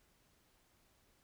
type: silence
effects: pink hiss -72 dBFS RMS until 1.23 s